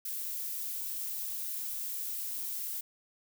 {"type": "noise", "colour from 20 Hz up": "violet", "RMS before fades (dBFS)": -37, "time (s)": [0.05, 2.81], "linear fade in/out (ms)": 5, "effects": []}